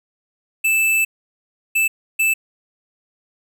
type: tone bursts at uneven times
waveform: square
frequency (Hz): 2637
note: E7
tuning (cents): 0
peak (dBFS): -15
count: 3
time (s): 0.64-1.05 / 1.75-1.88 / 2.19-2.34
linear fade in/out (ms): 10
effects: none